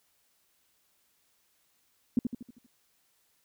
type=tone with echo; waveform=sine; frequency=241.2 Hz; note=B3; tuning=41 cents flat; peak=-20 dBFS; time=2.17-2.19 s; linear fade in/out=2 ms; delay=79 ms; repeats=6; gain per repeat=-6 dB; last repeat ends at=2.664 s; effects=white hiss -71 dBFS RMS until 3.44 s